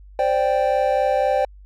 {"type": "chord", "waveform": "triangle", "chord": "C suspended second", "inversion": "none", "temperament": "equal", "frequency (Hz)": [523.3, 587.3, 784], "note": ["C5", "D5", "G5"], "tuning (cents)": [0, 0, 0], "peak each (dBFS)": -19, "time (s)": [0.19, 1.45], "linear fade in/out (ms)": 2, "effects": ["added 49 Hz sine -41 dBFS peak until 1.65 s"]}